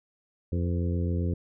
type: harmonic tone with a mistuned harmonic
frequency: 87.31 Hz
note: F2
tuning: in tune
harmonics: 1 / 2 / 3 / 4 / 5 / 6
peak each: -26 / -32 / -36 / -38 / -40 / -42 dBFS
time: 0.52-1.34 s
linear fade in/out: 5 ms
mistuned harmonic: 6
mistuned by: -35 cents
effects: none

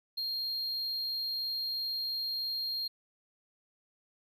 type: tone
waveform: triangle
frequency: 4221 Hz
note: C8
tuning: 14 cents sharp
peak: -31 dBFS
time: 0.17-2.88 s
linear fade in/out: 10 ms
effects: none

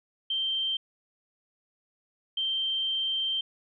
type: tone pair in turn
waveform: sine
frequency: 3138 / 3138 Hz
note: G7 / G7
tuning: +1 / +1 cents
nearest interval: unison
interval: 0 cents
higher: neither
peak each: -26 dBFS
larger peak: neither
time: 0.3-0.77 / 2.37-3.41 s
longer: second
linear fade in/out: 5 ms
effects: none

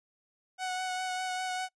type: tone with vibrato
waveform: sawtooth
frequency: 740 Hz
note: F#5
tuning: in tune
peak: -28 dBFS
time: 0.58-1.69 s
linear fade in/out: 50 ms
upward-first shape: sine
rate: 5 Hz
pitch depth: 15 cents each way
effects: noise-tail reverb RT60 0.1 s tail -24 dB re dry + resampled to 22050 Hz

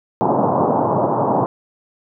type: band-pass noise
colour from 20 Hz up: white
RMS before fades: -17 dBFS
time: 0.21-1.46 s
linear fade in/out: 0 ms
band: 110 to 1000 Hz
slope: 48 dB/octave
effects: none

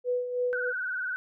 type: tone with tremolo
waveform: sine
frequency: 494.3 Hz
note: B4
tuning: 1 cent sharp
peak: -24 dBFS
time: 0.04-0.73 s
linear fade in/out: 50 ms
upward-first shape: sine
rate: 3.1 Hz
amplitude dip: 60%
type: tone with vibrato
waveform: sine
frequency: 1489 Hz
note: F#6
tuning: 11 cents sharp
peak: -29 dBFS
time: 0.53-1.16 s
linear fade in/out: 0 ms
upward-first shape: sine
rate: 20 Hz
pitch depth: 66 cents each way
effects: none

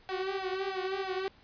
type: tone with flanger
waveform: sawtooth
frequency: 381 Hz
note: G4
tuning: 49 cents flat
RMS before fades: -34 dBFS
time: 0.09-1.28 s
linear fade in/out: 0 ms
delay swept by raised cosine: 1.4 to 6 ms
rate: 3.1 Hz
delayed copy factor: +0.9
effects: pink hiss -60 dBFS RMS until 1.43 s + resampled to 11025 Hz

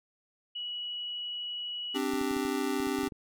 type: tone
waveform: sine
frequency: 2928 Hz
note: F#7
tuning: 19 cents flat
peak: -34 dBFS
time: 0.55-1.98 s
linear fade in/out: 10 ms
type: chord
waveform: square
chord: C suspended second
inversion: none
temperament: just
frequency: 261.6 / 294.3 / 392.4 Hz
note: C4 / D4 / G4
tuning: 0 / +4 / +2 cents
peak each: -34 / -34 / -34 dBFS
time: 1.94-3.09 s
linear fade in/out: 20 ms
type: clicks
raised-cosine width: 3 ms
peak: -33 dBFS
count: 11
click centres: 2.136 / 2.213 / 2.312 / 2.366 / 2.452 / 2.802 / 2.871 / 2.987 / 3.033 / 3.077 / 3.122 s
effects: none

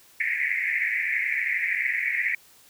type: band-pass noise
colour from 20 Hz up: white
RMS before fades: -26 dBFS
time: 0.2-2.35 s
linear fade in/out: 5 ms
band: 1800 to 2300 Hz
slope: 96 dB/octave
effects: white hiss -55 dBFS RMS until 2.69 s

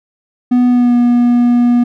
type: tone with pitch glide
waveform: triangle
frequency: 246.9 to 241.5 Hz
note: B3 to B3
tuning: 0 to -39 cents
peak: -5 dBFS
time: 0.51-1.84 s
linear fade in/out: 10 ms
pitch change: -39 cents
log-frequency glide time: 0.68-0.95 s
effects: none

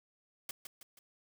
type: noise with echo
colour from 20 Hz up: white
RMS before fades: -41 dBFS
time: 0.49-0.51 s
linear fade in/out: 2 ms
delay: 160 ms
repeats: 3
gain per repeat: -6 dB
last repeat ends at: 0.99 s
effects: none

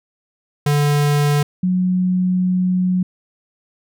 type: tone pair in turn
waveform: square / sine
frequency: 145.9 / 182.92 Hz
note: D3 / F#3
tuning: -11 / -20 cents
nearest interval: major third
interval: 391 cents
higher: second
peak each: -14 dBFS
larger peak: neither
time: 0.66-1.43 / 1.63-3.03 s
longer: second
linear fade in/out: 5 ms
effects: none

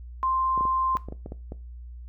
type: tone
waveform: sine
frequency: 1047 Hz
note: C6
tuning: 1 cent sharp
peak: -22 dBFS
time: 0.23-0.97 s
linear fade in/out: 0 ms
type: clicks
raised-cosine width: 2 ms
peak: -23 dBFS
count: 9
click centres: 0.577 / 0.609 / 0.653 / 0.953 / 1.086 / 1.124 / 1.261 / 1.321 / 1.521 s
effects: noise-tail reverb RT60 0.3 s tail -18 dB re dry + added 60 Hz sine -38 dBFS peak until 2.08 s

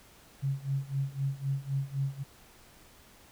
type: tone with tremolo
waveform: sine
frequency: 137.2 Hz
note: C#3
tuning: 17 cents flat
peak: -26 dBFS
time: 0.42-2.24 s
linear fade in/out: 20 ms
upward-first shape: sine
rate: 3.9 Hz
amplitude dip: 90%
effects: pink hiss -57 dBFS RMS until 3.31 s

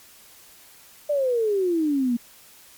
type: exponential sweep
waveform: sine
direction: down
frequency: 601 to 231.8 Hz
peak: -19 dBFS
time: 1.09-2.17 s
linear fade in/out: 10 ms
effects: white hiss -50 dBFS RMS until 2.77 s + MP3 96 kbps

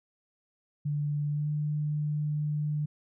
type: tone with pitch glide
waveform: sine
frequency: 146.9 to 149.64 Hz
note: D3 to D3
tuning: +1 to +33 cents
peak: -27 dBFS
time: 0.85-2.86 s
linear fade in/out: 10 ms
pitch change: +32 cents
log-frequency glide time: 1.3-1.48 s
effects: none

